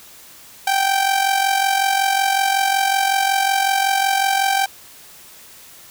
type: tone with amplitude modulation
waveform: sawtooth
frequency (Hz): 781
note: G5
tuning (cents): -7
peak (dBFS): -9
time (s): 0.67-4.66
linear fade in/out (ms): 5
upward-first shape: sine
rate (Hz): 45.4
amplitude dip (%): 60
effects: white hiss -43 dBFS RMS until 5.9 s